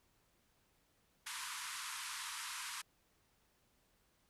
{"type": "band-pass noise", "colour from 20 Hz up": "pink", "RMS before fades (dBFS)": -45, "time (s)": [1.26, 2.82], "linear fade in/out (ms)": 10, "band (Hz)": [930, 12000], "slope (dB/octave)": 96, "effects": ["pink hiss -75 dBFS RMS until 4.29 s"]}